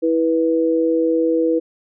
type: tone pair together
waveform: sine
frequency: 326.7 / 489.5 Hz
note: E4 / B4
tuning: -15 / -15 cents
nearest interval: perfect fifth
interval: 700 cents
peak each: -17 dBFS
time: 0.02-1.6 s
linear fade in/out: 20 ms
effects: none